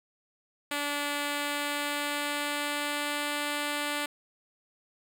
5% pulse tone with pitch glide, 289.6 to 292.6 Hz, D4 to D4, -24 to -6 cents, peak -18 dBFS, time 0.71-4.06 s, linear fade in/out 5 ms, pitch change +18 cents, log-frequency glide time 1.21-3.32 s, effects none

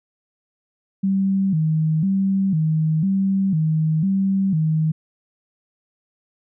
sine tone with vibrato, 174.61 Hz, F3, in tune, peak -16 dBFS, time 1.03-4.92 s, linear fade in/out 10 ms, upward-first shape square, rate 1 Hz, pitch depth 180 cents each way, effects none

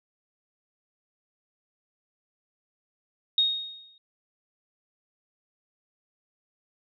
sine tone with exponential decay, 3729 Hz, A#7, in tune, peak -17 dBFS, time 3.38-3.98 s, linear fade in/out 2 ms, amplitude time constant 130 ms, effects none

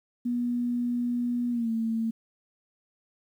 sine tone with pitch glide, 242 to 225.8 Hz, B3 to A3, -35 to +45 cents, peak -25 dBFS, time 0.25-2.11 s, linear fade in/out 10 ms, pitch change -120 cents, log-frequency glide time 1.51-1.7 s, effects 10-bit

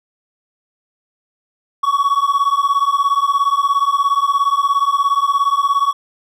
triangle beating tone pair, 1114 / 1131 Hz, C#6 / C#6, +8 / +34 cents, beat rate 17 Hz, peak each -14 dBFS, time 1.83-5.93 s, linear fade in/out 10 ms, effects none

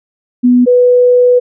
sine tone pair in turn, 246.9 / 493.8 Hz, B3 / B4, 0 / 0 cents, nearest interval octave, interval 1200 cents, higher second, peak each -4 dBFS, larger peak neither, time 0.43-0.66 / 0.66-1.4 s, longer second, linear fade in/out 20 ms, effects none

